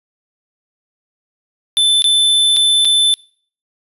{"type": "tone with dropouts", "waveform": "square", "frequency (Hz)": 3525, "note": "A7", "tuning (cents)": 2, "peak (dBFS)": -10, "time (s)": [1.77, 3.14], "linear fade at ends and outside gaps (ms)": 0, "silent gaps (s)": [[2.021, 2.042], [2.564, 2.568], [2.848, 2.853]], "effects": ["noise-tail reverb RT60 0.5 s tail -25 dB re dry", "resampled to 32000 Hz"]}